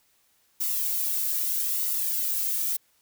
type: noise with flanger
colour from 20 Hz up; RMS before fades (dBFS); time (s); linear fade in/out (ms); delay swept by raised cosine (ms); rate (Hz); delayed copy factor
violet; -27; 0.6-2.77; 10; 1.2 to 2.07; 0.8; -0.6
effects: white hiss -66 dBFS RMS until 3.01 s